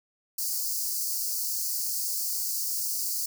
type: high-pass noise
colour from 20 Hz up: white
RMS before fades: -30 dBFS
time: 0.38-3.26 s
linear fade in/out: 5 ms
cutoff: 4400 Hz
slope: 96 dB/octave
effects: none